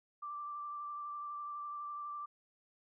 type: tone with vibrato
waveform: sine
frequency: 1174.7 Hz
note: D6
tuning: in tune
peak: -40 dBFS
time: 0.22-2.26 s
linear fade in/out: 10 ms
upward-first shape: sine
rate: 12 Hz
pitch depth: 15 cents each way
effects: none